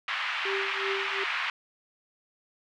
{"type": "band-pass noise", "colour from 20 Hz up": "white", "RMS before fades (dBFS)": -31, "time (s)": [0.08, 1.5], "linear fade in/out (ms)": 2, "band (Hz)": [1000, 2800], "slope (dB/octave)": 24}
{"type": "tone with tremolo", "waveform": "triangle", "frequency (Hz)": 391.7, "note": "G4", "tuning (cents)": -1, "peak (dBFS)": -27, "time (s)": [0.45, 1.24], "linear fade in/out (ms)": 5, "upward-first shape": "triangle", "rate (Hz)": 2.7, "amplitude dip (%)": 95}
{"effects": []}